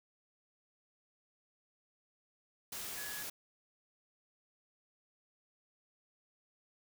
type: tone in noise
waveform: sine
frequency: 1686 Hz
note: G#6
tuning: 26 cents sharp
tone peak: -46 dBFS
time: 2.97-3.23 s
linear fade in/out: 5 ms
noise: white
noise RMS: -43 dBFS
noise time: 2.72-3.3 s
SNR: -6 dB
effects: none